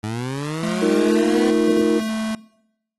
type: linear sweep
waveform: 20% pulse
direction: up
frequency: 104.2 to 255.7 Hz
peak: -19 dBFS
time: 0.03-1.51 s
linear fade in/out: 10 ms
type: tone with pitch glide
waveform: square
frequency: 214.8 to 219.7 Hz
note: A3 to A3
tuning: -41 to -2 cents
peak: -23 dBFS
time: 0.63-2.35 s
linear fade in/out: 2 ms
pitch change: +39 cents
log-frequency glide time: 0.88-1.39 s
type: chord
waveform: sine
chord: Eb suspended second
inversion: none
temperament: equal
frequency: 311.1 / 349.2 / 466.2 Hz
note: Eb4 / F4 / Bb4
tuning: 0 / 0 / 0 cents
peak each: -20 dBFS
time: 0.81-2 s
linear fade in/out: 20 ms
effects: noise-tail reverb RT60 0.8 s tail -23 dB re dry + AAC 32 kbps